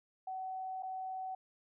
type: tone with dropouts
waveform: sine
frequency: 754 Hz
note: F#5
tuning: 32 cents sharp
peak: -38 dBFS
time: 0.27-1.35 s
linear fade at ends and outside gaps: 5 ms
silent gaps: 0.825-0.831 s
effects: none